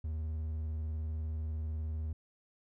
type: tone with vibrato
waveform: triangle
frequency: 78.2 Hz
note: D#2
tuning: 9 cents sharp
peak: -32 dBFS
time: 0.04-2.13 s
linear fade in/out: 5 ms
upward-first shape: triangle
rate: 20 Hz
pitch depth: 89 cents each way
effects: none